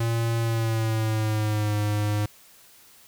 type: tone with pitch glide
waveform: square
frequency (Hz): 115.4 to 104.61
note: A#2 to G#2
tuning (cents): -17 to +13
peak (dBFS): -23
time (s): 0-2.26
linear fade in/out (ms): 5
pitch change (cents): -170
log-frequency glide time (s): 0.39-1.76
effects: white hiss -53 dBFS RMS until 3.07 s